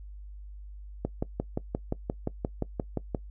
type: click train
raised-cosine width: 2 ms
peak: -15 dBFS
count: 13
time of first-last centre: 1.05-3.148 s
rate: 5.72 Hz
effects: noise-tail reverb RT60 0.1 s tail -20 dB re dry + added 50 Hz sine -41 dBFS peak until 3.3 s